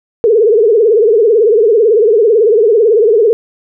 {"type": "tone with vibrato", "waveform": "sine", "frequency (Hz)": 440, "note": "A4", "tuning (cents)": 0, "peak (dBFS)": -5, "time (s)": [0.24, 3.33], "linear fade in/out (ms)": 0, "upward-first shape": "triangle", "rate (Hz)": 18, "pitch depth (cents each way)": 180, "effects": []}